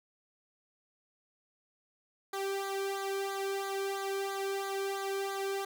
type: tone with flanger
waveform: sawtooth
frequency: 392 Hz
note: G4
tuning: in tune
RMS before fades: -35 dBFS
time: 2.33-5.65 s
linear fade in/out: 5 ms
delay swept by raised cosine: 0.36 to 1.1 ms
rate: 3 Hz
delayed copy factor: -0.85
effects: none